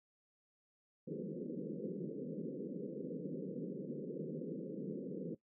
pink band-pass noise, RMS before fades -43 dBFS, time 1.07-5.35 s, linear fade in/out 10 ms, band 150 to 520 Hz, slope 96 dB/octave, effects noise-tail reverb RT60 0.1 s tail -18 dB re dry

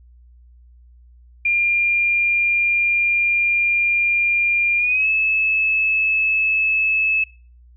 sine tone with pitch glide, 2400 to 2602 Hz, D7 to E7, +37 to -23 cents, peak -15 dBFS, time 1.45-7.24 s, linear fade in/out 5 ms, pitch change +140 cents, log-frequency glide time 4.78-5.08 s, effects noise-tail reverb RT60 0.4 s tail -22 dB re dry + added 60 Hz sine -45 dBFS peak until 7.76 s

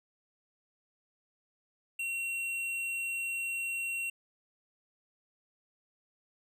sine tone with tanh clipping, 2735 Hz, F7, 37 cents flat, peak -34 dBFS, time 1.99-4.1 s, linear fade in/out 5 ms, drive 11 dB, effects none

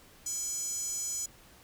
square tone with high-pass filter, 460 Hz, A#4, 23 cents flat, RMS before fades -35 dBFS, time 0.26-1.26 s, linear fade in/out 5 ms, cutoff 6700 Hz, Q 9.3, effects pink hiss -57 dBFS RMS until 1.63 s

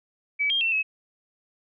sine tone with pitch steps, 2289 / 3211 / 2693 / 2573 Hz, D7 / G7 / E7 / E7, -45 / +41 / +36 / -43 cents, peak -21 dBFS, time 0.39-0.83 s, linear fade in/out 20 ms, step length 110 ms, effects none

